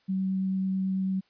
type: tone with vibrato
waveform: sine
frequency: 190 Hz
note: F#3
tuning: 46 cents sharp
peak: -25 dBFS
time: 0.08-1.21 s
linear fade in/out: 20 ms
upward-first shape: triangle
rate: 9.1 Hz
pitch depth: 8 cents each way
effects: white hiss -67 dBFS RMS until 1.29 s + resampled to 11025 Hz